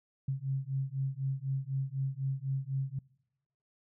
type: beating tone pair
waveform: sine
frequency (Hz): 133.1 / 137.1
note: C3 / C#3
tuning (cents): +30 / -19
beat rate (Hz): 4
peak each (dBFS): -34 / -34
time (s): 0.28-2.99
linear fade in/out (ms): 5
effects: noise-tail reverb RT60 1.0 s tail -26 dB re dry